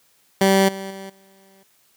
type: tone with level steps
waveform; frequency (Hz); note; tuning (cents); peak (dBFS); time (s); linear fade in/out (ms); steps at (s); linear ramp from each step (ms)
15% pulse; 193.7; G3; -20; -7 / -23 / -27 / -45; 0.41-1.63; 2; 0.68 / 0.9 / 1.09; 10
effects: white hiss -60 dBFS RMS until 1.96 s + high-pass 80 Hz 12 dB/octave